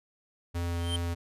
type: tone with vibrato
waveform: square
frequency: 85.8 Hz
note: F2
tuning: 30 cents flat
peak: -30 dBFS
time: 0.54-1.15 s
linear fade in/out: 20 ms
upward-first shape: triangle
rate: 3 Hz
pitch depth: 10 cents each way
type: tone with exponential growth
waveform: square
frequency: 3136 Hz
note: G7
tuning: in tune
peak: -29 dBFS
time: 0.71-0.96 s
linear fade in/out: 2 ms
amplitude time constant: 53 ms
effects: resampled to 32000 Hz